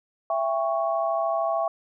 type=chord; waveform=sine; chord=C# diminished; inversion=first; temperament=just; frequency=665.2 / 798.3 / 1108.7 Hz; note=E5 / G5 / C#6; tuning=+16 / +31 / 0 cents; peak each=-24 / -29 / -29 dBFS; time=0.3-1.68 s; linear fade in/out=2 ms; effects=none